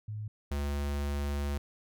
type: tone pair in turn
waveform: sine / square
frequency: 106.5 / 71.53 Hz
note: G#2 / D2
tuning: +44 / -45 cents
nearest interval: perfect fifth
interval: 689 cents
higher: first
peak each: -35 / -31 dBFS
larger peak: second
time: 0.08-0.28 / 0.51-1.58 s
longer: second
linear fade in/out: 5 ms
effects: none